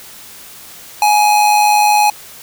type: tone with amplitude modulation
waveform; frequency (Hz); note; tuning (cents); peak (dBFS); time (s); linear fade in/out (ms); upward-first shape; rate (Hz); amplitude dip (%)
square; 838; G#5; +15; -7; 1.02-2.1; 2; sine; 100; 45
effects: white hiss -36 dBFS RMS until 2.42 s